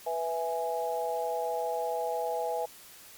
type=chord; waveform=sine; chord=E major; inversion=second; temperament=equal; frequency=493.9 / 659.3 / 830.6 Hz; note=B4 / E5 / G#5; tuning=0 / 0 / 0 cents; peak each=-33 dBFS; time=0.06-2.66 s; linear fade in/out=10 ms; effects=white hiss -51 dBFS RMS until 3.17 s + MP3 96 kbps